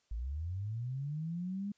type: linear sweep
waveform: sine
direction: up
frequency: 50.8 to 206.5 Hz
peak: -35 dBFS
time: 0.11-1.72 s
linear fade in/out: 5 ms
effects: white hiss -75 dBFS RMS until 1.77 s + resampled to 16000 Hz